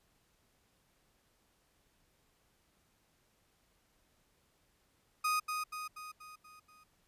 35% pulse tone with echo, 1244.5 Hz, D#6, in tune, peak -28 dBFS, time 5.24-5.4 s, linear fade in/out 10 ms, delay 240 ms, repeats 6, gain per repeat -5 dB, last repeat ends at 6.84 s, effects pink hiss -73 dBFS RMS until 7.07 s + resampled to 32000 Hz

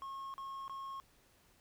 triangle tone with dropouts, 1085 Hz, C#6, 37 cents flat, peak -40 dBFS, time 0.02-1 s, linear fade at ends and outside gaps 0 ms, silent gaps 0.34-0.38 / 0.68-0.696 s, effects pink hiss -68 dBFS RMS until 1.6 s

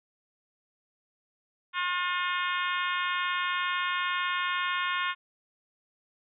harmonic tone, 357.9 Hz, F4, 42 cents sharp, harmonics 3 / 4 / 5 / 6 / 7 / 8 / 9 / 10, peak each -31 / -33 / -35 / -37 / -38 / -39 / -40 / -41 dBFS, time 1.73-5.15 s, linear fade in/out 50 ms, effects none

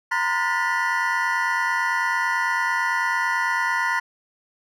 triangle tone cluster, 934 / 1023 / 1439 / 1771 / 1955 Hz, A#5 / C6 / F#6 / A6 / B6, +3 / -39 / -49 / +11 / -18 cents, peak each -25 dBFS, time 0.11-4 s, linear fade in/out 10 ms, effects none

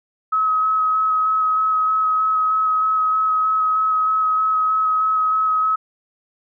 sine tone with vibrato, 1278 Hz, D#6, 46 cents sharp, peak -15 dBFS, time 0.32-5.76 s, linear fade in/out 10 ms, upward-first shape square, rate 3.2 Hz, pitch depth 9 cents each way, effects none

